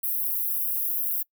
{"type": "high-pass noise", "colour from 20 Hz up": "pink", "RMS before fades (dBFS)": -27, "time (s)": [0.03, 1.23], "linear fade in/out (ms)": 10, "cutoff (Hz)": 12000, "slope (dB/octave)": 48, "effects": ["noise-tail reverb RT60 0.1 s tail -24 dB re dry"]}